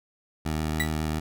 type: tone with vibrato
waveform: 15% pulse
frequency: 77.78 Hz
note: D#2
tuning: in tune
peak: -20 dBFS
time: 0.45-1.2 s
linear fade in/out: 10 ms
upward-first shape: sine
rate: 7.3 Hz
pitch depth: 18 cents each way
type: tone with exponential decay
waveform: 35% pulse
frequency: 1957 Hz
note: B6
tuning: 16 cents flat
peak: -19 dBFS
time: 0.8-0.93 s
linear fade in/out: 1 ms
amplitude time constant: 27 ms
effects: none